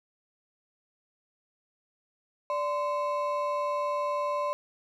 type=ring-modulated tone; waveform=triangle; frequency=809 Hz; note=G#5; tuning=46 cents flat; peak=-22 dBFS; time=2.5-4.53 s; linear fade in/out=0 ms; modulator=224 Hz; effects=none